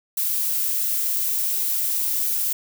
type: noise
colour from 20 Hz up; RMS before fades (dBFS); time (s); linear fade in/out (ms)
violet; -23; 0.17-2.53; 5
effects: none